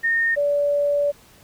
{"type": "tone pair in turn", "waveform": "sine", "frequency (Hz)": [1835, 577], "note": ["A#6", "D5"], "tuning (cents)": [-28, -31], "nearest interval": "octave + minor sixth", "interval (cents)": 2003, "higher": "first", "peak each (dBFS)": [-17, -17], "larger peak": "neither", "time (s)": [[0.03, 0.36], [0.36, 1.12]], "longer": "second", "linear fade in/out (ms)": 20, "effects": ["pink hiss -51 dBFS RMS until 1.43 s"]}